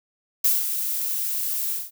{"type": "noise with ADSR envelope", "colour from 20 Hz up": "violet", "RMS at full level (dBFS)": -18, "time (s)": [0.44, 1.91], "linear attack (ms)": 5, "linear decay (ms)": 180, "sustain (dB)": -8, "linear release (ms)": 190, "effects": []}